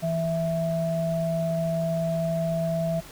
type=tone pair together; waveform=sine; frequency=164.81 / 659.2 Hz; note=E3 / E5; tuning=0 / 0 cents; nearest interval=2 octaves; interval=2400 cents; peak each=-26 dBFS; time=0.02-3.01 s; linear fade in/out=20 ms; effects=pink hiss -45 dBFS RMS until 3.11 s